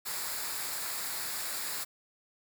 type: noise with comb filter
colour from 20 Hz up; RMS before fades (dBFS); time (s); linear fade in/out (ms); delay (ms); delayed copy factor
white; -36; 0.05-1.85; 20; 0.33; -0.55
effects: none